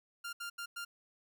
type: tone bursts at uneven times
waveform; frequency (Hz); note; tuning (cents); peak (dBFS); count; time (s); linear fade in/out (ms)
sawtooth; 1396.9; F6; 0; -36; 4; 0.24-0.33 / 0.4-0.5 / 0.58-0.66 / 0.76-0.85; 10
effects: none